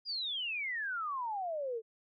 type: exponential sweep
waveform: sine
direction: down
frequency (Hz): 4957 to 431.4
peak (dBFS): -34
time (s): 0.05-1.82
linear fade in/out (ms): 50
effects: none